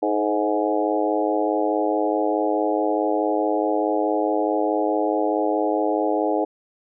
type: harmonic tone with a mistuned harmonic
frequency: 104.7 Hz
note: G#2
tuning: 15 cents sharp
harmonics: 3 / 4 / 5 / 6 / 7 / 8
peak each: -24 / -25 / -26 / -27 / -27 / -28 dBFS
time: 0.02-6.45 s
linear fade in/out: 10 ms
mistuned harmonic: 4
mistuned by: +33 cents
effects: none